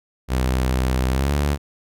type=tone with pitch glide; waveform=sawtooth; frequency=63.9 to 72.14 Hz; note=C2 to D2; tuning=-40 to -30 cents; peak=-14 dBFS; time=0.28-1.58 s; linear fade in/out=50 ms; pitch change=+210 cents; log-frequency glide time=1.11-1.33 s; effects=none